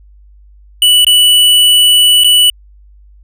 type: tone with dropouts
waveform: square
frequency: 2960 Hz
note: F#7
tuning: in tune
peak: -5 dBFS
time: 0.82-2.5 s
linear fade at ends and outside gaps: 2 ms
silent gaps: 1.047-1.067 / 2.237-2.244 s
effects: added 50 Hz sine -38 dBFS peak until 3.23 s